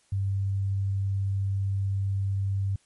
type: tone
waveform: sine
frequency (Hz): 98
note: G2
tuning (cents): 0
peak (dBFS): -24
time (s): 0.12-2.76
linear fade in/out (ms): 5
effects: white hiss -65 dBFS RMS until 2.85 s + MP3 48 kbps